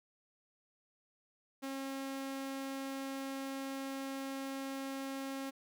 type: tone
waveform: sawtooth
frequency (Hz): 270.7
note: C#4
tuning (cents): -41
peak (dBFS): -35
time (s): 1.62-5.51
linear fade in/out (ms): 20
effects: none